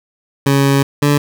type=tone pair in turn; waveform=20% pulse; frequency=138.59 / 144.94 Hz; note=C#3 / D3; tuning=0 / -22 cents; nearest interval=minor second; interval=78 cents; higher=second; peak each=-5 dBFS; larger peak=neither; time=0.46-0.83 / 1.02-1.18 s; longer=first; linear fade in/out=5 ms; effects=none